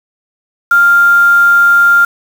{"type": "tone with quantisation", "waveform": "sine", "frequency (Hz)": 1396.9, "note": "F6", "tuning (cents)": 0, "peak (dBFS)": -4, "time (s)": [0.71, 2.05], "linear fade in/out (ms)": 5, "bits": 4, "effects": []}